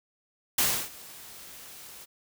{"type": "noise with ADSR envelope", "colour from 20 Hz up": "white", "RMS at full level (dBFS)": -23, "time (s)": [0.58, 2.06], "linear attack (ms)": 6, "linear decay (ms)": 300, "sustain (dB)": -23, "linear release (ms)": 28, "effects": []}